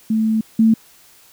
sine tone pair in turn, 220 / 223.1 Hz, A3 / A3, 0 / +24 cents, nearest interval unison, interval 24 cents, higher second, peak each -14 / -9 dBFS, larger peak second, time 0.1-0.41 / 0.59-0.74 s, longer first, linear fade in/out 5 ms, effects white hiss -49 dBFS RMS until 1.32 s

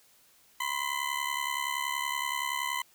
20% pulse ring-modulated tone, 1014 Hz, B5, 45 cents sharp, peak -22 dBFS, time 0.6-2.82 s, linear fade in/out 5 ms, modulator 35.3 Hz, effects white hiss -62 dBFS RMS until 2.94 s

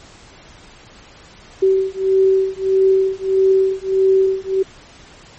sine beating tone pair, 382.1 / 383.7 Hz, G4 / G4, -44 / -37 cents, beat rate 1.6 Hz, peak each -15 dBFS, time 1.62-4.63 s, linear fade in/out 10 ms, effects pink hiss -43 dBFS RMS until 5.38 s + MP3 32 kbps

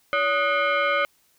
sine tone with frequency modulation, 337.2 Hz, E4, 39 cents sharp, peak -19 dBFS, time 0.13-1.05 s, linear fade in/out 0 ms, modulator 906 Hz, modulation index 2.3, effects white hiss -63 dBFS RMS until 1.38 s

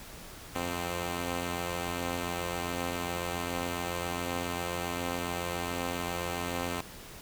5% pulse tone pair together, 87.31 / 260.6 Hz, F2 / C4, 0 / -7 cents, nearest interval octave + perfect fifth, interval 1893 cents, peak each -22 / -26 dBFS, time 0.55-6.81 s, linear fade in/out 5 ms, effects pink hiss -47 dBFS RMS until 7.21 s

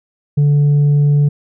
triangle tone with tanh clipping, 145.3 Hz, D3, 18 cents flat, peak -9 dBFS, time 0.37-1.29 s, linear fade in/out 10 ms, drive 7 dB, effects none

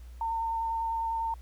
sine tone with vibrato, 908 Hz, A#5, 46 cents flat, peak -28 dBFS, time 0.21-1.34 s, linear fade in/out 2 ms, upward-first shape triangle, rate 10 Hz, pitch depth 15 cents each way, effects added 60 Hz sine -43 dBFS peak until 1.41 s + pink hiss -62 dBFS RMS until 1.41 s

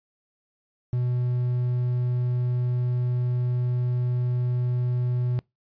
triangle tone with quantisation, 123.5 Hz, B2, in tune, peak -20 dBFS, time 0.93-5.39 s, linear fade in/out 0 ms, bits 8, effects noise-tail reverb RT60 0.2 s tail -25 dB re dry + resampled to 11025 Hz

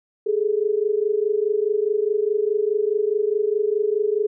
sine tone pair together, 408.7 / 433.5 Hz, G#4 / A4, -28 / -26 cents, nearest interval minor second, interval 102 cents, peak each -21 dBFS, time 0.26-4.27 s, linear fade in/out 10 ms, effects none

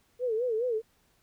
sine tone with vibrato, 468.2 Hz, A#4, 8 cents sharp, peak -26 dBFS, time 0.19-0.82 s, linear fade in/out 50 ms, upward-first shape sine, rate 4.8 Hz, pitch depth 140 cents each way, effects pink hiss -68 dBFS RMS until 1.22 s

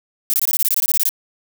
violet noise bursts, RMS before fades -17 dBFS, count 14, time 0.3-1.091 s, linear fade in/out 0 ms, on 37 ms, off 21 ms, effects none

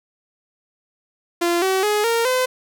sawtooth tone with pitch steps, 344.5 / 380 / 419.3 / 462.5 / 510.2 Hz, F4 / F#4 / G#4 / A#4 / C5, -24 / +46 / +17 / -14 / -44 cents, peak -13 dBFS, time 1.41-2.46 s, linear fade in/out 10 ms, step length 210 ms, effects none

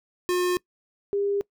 square / sine tone pair in turn, 358.9 / 402.2 Hz, F4 / G4, +47 / +44 cents, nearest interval major second, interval 197 cents, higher second, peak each -22 dBFS, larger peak neither, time 0.29-0.57 / 1.13-1.41 s, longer neither, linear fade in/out 0 ms, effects noise-tail reverb RT60 0.1 s tail -23 dB re dry

